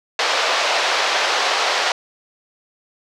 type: band-pass noise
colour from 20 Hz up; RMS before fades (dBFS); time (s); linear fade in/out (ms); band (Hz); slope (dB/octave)
pink; -19; 0.19-1.92; 2; 550 to 5400; 24
effects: none